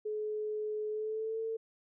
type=tone with pitch glide; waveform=sine; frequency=426.4 to 448.1 Hz; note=G#4 to A4; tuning=+46 to +32 cents; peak=-33 dBFS; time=0.05-1.57 s; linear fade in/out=10 ms; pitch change=+86 cents; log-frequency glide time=0.9-1.41 s; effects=none